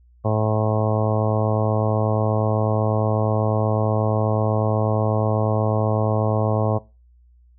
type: harmonic tone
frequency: 108.2 Hz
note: A2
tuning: 29 cents flat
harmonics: 1 / 2 / 3 / 4 / 5 / 6 / 7 / 8 / 9 / 10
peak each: -20 / -27 / -31 / -28 / -25 / -27 / -31 / -34 / -35 / -33 dBFS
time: 0.24-6.79 s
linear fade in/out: 20 ms
effects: noise-tail reverb RT60 0.3 s tail -22 dB re dry + added 60 Hz sine -50 dBFS peak until 7.58 s

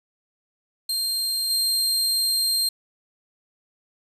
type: tone with level steps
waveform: sawtooth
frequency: 4186 Hz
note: C8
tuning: in tune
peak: -20 / -17 dBFS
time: 0.89-2.69 s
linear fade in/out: 5 ms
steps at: 1.5 s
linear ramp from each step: 5 ms
effects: resampled to 32000 Hz + 8-bit

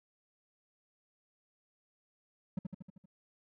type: tone with echo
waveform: triangle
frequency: 185.7 Hz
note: F#3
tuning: 7 cents sharp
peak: -29 dBFS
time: 2.57-2.59 s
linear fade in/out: 5 ms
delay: 78 ms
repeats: 6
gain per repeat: -4 dB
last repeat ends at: 3.058 s
effects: none

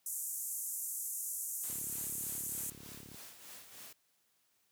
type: band-pass noise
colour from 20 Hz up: white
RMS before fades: -40 dBFS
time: 0.06-2.7 s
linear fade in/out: 2 ms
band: 6700 to 14000 Hz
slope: 48 dB/octave
type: noise with tremolo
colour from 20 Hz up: white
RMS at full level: -50 dBFS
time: 1.63-3.93 s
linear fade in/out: 5 ms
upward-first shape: sine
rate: 3.3 Hz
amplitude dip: 55%
type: click train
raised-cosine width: 3 ms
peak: -39 dBFS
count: 52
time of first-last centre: 1.7-3.145 s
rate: 35.3 Hz
effects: white hiss -75 dBFS RMS until 4.71 s + high-pass 80 Hz 12 dB/octave

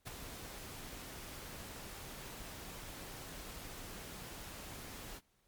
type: noise with ADSR envelope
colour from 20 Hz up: pink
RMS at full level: -42 dBFS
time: 0.05-5.21 s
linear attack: 29 ms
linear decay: 6 ms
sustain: -6 dB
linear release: 49 ms
effects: pink hiss -75 dBFS RMS until 5.47 s + MP3 96 kbps

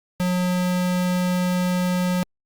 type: tone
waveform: square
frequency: 180.6 Hz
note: F#3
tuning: 42 cents flat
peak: -20 dBFS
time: 0.2-2.23 s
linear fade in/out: 0 ms
effects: Opus 48 kbps

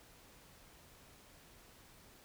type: silence
effects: pink hiss -61 dBFS RMS until 2.24 s

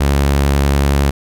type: tone with vibrato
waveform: sawtooth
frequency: 70 Hz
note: C#2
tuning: 18 cents sharp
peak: -7 dBFS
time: 0-1.11 s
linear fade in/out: 10 ms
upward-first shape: sine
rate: 11 Hz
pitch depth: 14 cents each way
effects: none

